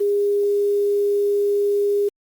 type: tone with quantisation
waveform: sine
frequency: 407.2 Hz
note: G#4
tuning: 34 cents flat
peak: -16 dBFS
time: 0-2.09 s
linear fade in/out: 10 ms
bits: 7
effects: Opus 24 kbps